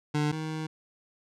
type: tone pair in turn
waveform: 25% pulse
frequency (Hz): 149.5 / 157.09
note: D3 / D#3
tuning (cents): +31 / +17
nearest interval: minor second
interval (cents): 86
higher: second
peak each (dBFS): -21 / -28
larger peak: first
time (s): 0.14-0.32 / 0.32-0.67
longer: second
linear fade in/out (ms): 10
effects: low-pass 7000 Hz 12 dB/octave